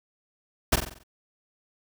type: noise with echo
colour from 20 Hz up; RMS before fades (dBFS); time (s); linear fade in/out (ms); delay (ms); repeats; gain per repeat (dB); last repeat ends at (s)
pink; -20; 0.72-0.76; 10; 46; 6; -6; 1.036
effects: none